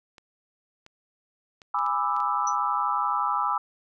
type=clicks; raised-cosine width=0.2 ms; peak=-30 dBFS; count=7; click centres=0.182 / 0.864 / 1.618 / 1.789 / 1.864 / 2.165 / 2.203 s
type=chord; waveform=sine; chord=E dominant seventh; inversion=first; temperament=just; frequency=824.1 / 988.9 / 1186.7 / 1318.5 Hz; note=G#5 / B5 / D6 / E6; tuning=-14 / +2 / +18 / 0 cents; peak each=-30 / -28 / -28 / -28 dBFS; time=1.74-3.58 s; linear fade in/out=5 ms
type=tone with exponential decay; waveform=sine; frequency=5920 Hz; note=F#8; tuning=in tune; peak=-26 dBFS; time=2.47-2.56 s; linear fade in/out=5 ms; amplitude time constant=18 ms
effects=none